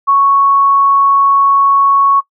sine tone, 1108.7 Hz, C#6, in tune, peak -6 dBFS, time 0.07-2.21 s, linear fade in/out 20 ms, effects noise-tail reverb RT60 0.1 s tail -20 dB re dry

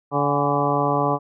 harmonic tone with a mistuned harmonic, 144 Hz, D3, 34 cents flat, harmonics 1 / 2 / 3 / 4 / 5 / 6 / 7 / 8, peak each -26 / -26 / -26 / -26 / -26 / -26 / -26 / -26 dBFS, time 0.11-1.19 s, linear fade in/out 50 ms, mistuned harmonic 6, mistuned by -69 cents, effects none

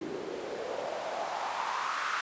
white noise with band-pass filter sweep, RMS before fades -35 dBFS, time 0.01-2.21 s, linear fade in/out 5 ms, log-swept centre 330 to 1400 Hz, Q 3.9, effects resampled to 16000 Hz

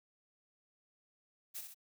blue noise with echo, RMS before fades -43 dBFS, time 1.54-1.62 s, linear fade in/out 20 ms, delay 63 ms, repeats 2, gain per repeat -5 dB, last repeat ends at 1.746 s, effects none

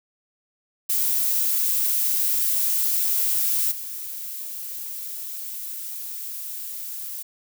violet noise with level steps, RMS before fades -22 / -33 dBFS, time 0.89-7.23 s, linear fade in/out 10 ms, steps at 3.71 s, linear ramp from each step 10 ms, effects none

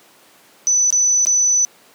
sine tone with dropouts, 5990 Hz, F#8, 20 cents sharp, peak -12 dBFS, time 0.67-1.65 s, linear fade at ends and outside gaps 0 ms, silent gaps 0.904-0.926 / 1.251-1.269 s, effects pink hiss -49 dBFS RMS until 1.94 s + high-pass 300 Hz 12 dB/octave

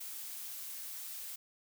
blue noise, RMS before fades -44 dBFS, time 0-1.36 s, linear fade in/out 10 ms, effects none

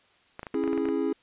clicks, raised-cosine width 0.5 ms, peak -22 dBFS, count 10, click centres 0.394 / 0.431 / 0.468 / 0.544 / 0.638 / 0.677 / 0.731 / 0.777 / 0.855 / 0.887 s
triangle chord, C# minor, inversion none, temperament equal with one note detuned, 272.4 / 329.6 / 415.3 Hz, C#4 / E4 / G#4, -30 / 0 / 0 cents, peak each -27 dBFS, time 0.54-1.13 s, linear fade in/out 5 ms
effects white hiss -62 dBFS RMS until 1.22 s + resampled to 8000 Hz

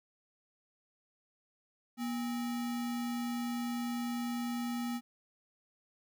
sine tone with sample-and-hold, 240 Hz, B3, 49 cents flat, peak -33 dBFS, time 1.97-5.01 s, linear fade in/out 50 ms, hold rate 1050 Hz, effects none

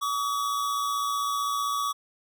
square tone pair together, 1139 / 1254.7 Hz, C#6 / D#6, +47 / +14 cents, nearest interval major second, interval 167 cents, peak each -27 / -35 dBFS, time 0.01-1.93 s, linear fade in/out 20 ms, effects none

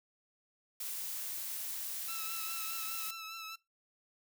blue noise, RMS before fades -40 dBFS, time 0.8-3.11 s, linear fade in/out 5 ms
15% pulse tone with vibrato, 1318.5 Hz, E6, in tune, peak -36 dBFS, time 2.08-3.56 s, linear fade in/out 10 ms, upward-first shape triangle, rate 4.9 Hz, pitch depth 39 cents each way
effects noise-tail reverb RT60 0.2 s tail -21 dB re dry

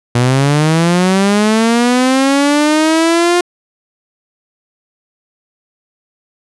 sawtooth linear sweep, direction up, 118.7 to 355.2 Hz, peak -5 dBFS, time 0.15-3.41 s, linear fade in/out 5 ms, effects resampled to 24000 Hz

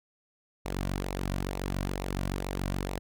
sawtooth tone with flanger, 47.06 Hz, F#1, 30 cents sharp, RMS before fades -33 dBFS, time 0.65-2.99 s, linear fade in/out 10 ms, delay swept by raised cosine 0.61 to 2.41 ms, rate 2.2 Hz, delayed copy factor -0.55, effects none

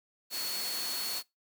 sine tone in noise, 4381 Hz, C#8, 21 cents flat, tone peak -36 dBFS, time 0.3-1.23 s, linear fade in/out 50 ms, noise white, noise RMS -37 dBFS, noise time 0.3-1.23 s, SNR -2 dB, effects noise-tail reverb RT60 0.2 s tail -23 dB re dry + high-pass 200 Hz 12 dB/octave

